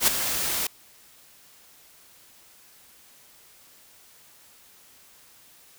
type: noise with ADSR envelope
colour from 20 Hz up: white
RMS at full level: -17 dBFS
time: 0-0.67 s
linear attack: 75 ms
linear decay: 10 ms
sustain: -10 dB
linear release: 4 ms
effects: white hiss -54 dBFS RMS until 5.78 s